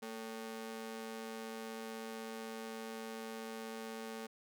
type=ring-modulated tone; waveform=sawtooth; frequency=335.9 Hz; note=E4; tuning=33 cents sharp; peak=-36 dBFS; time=0.02-4.27 s; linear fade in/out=10 ms; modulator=110 Hz; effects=none